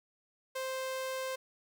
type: tone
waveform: sawtooth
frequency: 523.3 Hz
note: C5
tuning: in tune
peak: -31 dBFS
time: 0.55-1.36 s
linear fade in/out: 10 ms
effects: none